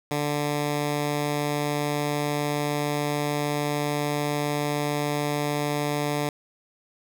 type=tone; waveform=10% pulse; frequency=146.83 Hz; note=D3; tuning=in tune; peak=-16 dBFS; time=0.11-6.29 s; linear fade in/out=2 ms; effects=none